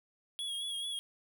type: tone with vibrato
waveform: square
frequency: 3322 Hz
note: G#7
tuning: in tune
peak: -36 dBFS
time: 0.39-0.99 s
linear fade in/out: 0 ms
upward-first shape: sine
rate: 4.6 Hz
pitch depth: 42 cents each way
effects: none